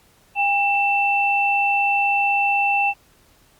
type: tone pair together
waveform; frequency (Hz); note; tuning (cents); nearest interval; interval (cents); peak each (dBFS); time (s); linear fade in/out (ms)
sine; 803.9 / 2672; G5 / E7; +43 / +23; octave + major sixth; 2080; -19; 0.35-2.94; 50
effects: pink hiss -56 dBFS RMS until 3.59 s + Opus 48 kbps